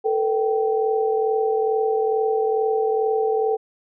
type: tone cluster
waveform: sine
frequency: 441 / 483.3 / 776 Hz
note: A4 / B4 / G5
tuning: +4 / -38 / -18 cents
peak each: -19 / -28 / -25 dBFS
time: 0.04-3.57 s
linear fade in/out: 20 ms
effects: none